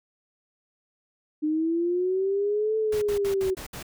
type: linear two-way sweep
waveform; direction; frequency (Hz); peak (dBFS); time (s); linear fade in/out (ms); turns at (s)
sine; up then down; 301.1 to 440 to 373.7; -22; 1.42-3.55; 20; 2.77
type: noise bursts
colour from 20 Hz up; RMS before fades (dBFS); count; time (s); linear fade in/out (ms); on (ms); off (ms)
pink; -38; 6; 2.92-3.828; 5; 98; 64
effects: none